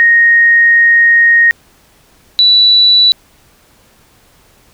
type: tone pair in turn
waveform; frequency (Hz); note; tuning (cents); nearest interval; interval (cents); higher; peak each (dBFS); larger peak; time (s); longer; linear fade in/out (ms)
sine; 1864.7 / 3951; A#6 / B7; 0 / 0; octave + minor second; 1300; second; -4; neither; 0-1.51 / 2.39-3.12; first; 0
effects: pink hiss -48 dBFS RMS until 4.73 s